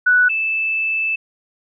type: tone pair in turn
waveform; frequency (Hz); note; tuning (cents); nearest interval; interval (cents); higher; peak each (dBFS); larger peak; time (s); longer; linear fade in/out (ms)
sine; 1480 / 2632; F#6 / E7; 0 / -3; minor seventh; 997; second; -10 / -17; first; 0.06-0.29 / 0.29-1.16; second; 10
effects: none